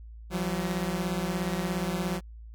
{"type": "beating tone pair", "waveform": "sawtooth", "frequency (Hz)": [171.2, 188.2], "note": ["F3", "F#3"], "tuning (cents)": [-34, 30], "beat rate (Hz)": 17, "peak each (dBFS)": -27, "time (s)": [0.3, 2.21], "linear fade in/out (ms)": 50, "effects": ["added 56 Hz sine -42 dBFS peak until 2.54 s"]}